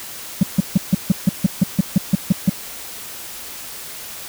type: tone bursts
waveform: sine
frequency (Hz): 188.8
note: F#3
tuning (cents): +35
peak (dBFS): -6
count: 13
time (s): 0.41-2.496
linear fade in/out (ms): 5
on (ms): 22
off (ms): 150
effects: tanh soft clip ceiling -7 dBFS + white hiss -33 dBFS RMS until 4.28 s